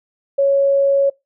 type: tone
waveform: sine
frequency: 554.4 Hz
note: C#5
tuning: in tune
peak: -11 dBFS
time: 0.38-1.1 s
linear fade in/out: 10 ms
effects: noise-tail reverb RT60 0.2 s tail -23 dB re dry